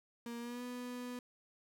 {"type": "tone with pitch glide", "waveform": "35% pulse", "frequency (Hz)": [235.4, 246.8], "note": ["A#3", "B3"], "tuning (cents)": [17, -1], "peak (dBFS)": -40, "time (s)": [0.26, 1.19], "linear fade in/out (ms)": 2, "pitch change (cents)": 82, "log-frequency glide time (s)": [0.39, 0.63], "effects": []}